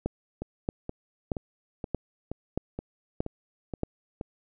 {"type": "two click trains", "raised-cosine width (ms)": 2, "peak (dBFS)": [-20, -14], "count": [9, 7], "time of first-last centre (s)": [[0.42, 4.211], [0.06, 3.834]], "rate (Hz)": [2.11, 1.59], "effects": []}